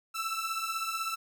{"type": "beating tone pair", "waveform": "sawtooth", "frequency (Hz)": [1318.5, 1334.5], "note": ["E6", "E6"], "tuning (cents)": [0, 21], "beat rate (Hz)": 16, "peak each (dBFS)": -31, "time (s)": [0.14, 1.16], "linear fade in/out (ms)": 20, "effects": []}